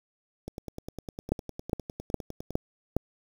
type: two click trains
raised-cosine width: 2 ms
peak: -11 / -24 dBFS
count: 5 / 21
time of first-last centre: 1.32-2.966 / 0.48-2.506 s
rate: 2.43 / 9.87 Hz
effects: 7-bit